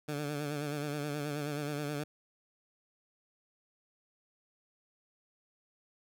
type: tone with vibrato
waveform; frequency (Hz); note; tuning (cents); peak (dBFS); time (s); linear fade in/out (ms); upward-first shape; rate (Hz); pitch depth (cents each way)
15% pulse; 146.83; D3; 0; -28; 0.08-2.04; 10; sine; 9.4; 52
effects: none